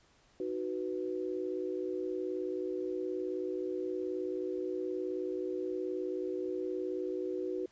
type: chord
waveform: sine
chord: B major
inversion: first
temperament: equal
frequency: 311.1 / 370 / 493.9 Hz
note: D#4 / F#4 / B4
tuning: 0 / 0 / 0 cents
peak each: -40 / -35 / -40 dBFS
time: 0.4-7.66 s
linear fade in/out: 2 ms
effects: pink hiss -66 dBFS RMS until 7.71 s + resampled to 16000 Hz